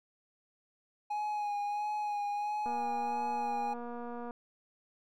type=tone with vibrato; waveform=triangle; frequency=830.6 Hz; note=G#5; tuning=in tune; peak=-30 dBFS; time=1.1-3.74 s; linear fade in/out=10 ms; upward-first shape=sine; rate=1.5 Hz; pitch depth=25 cents each way
type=click train; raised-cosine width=1 ms; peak=-30 dBFS; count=395; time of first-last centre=2.66-4.309 s; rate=239 Hz
effects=none